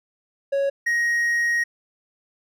triangle tone pair in turn, 554.4 / 1881 Hz, C#5 / A#6, 0 / +15 cents, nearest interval octave + major sixth, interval 2115 cents, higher second, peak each -17 dBFS, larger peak neither, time 0.52-0.7 / 0.86-1.64 s, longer second, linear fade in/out 10 ms, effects none

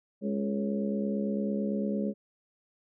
harmonic tone with a mistuned harmonic, 68.9 Hz, C#2, 10 cents flat, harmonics 3 / 4 / 5 / 6 / 7 / 8, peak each -29 / -38 / -41 / -37 / -45 / -37 dBFS, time 0.21-2.14 s, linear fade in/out 50 ms, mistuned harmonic 6, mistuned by +25 cents, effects none

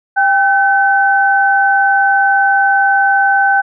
sine tone pair together, 793 / 1524.9 Hz, G5 / G6, +20 / -48 cents, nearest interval major seventh, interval 1132 cents, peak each -11 dBFS, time 0.16-3.62 s, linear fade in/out 20 ms, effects none

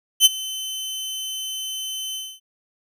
sawtooth tone with ADSR envelope, 3060 Hz, G7, 42 cents flat, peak -4 dBFS, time 0.2-2.4 s, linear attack 54 ms, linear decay 25 ms, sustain -20 dB, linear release 250 ms, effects none

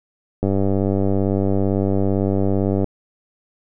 click train, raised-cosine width 2 ms, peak -7 dBFS, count 237, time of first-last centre 0.43-2.843 s, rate 97.8 Hz, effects none

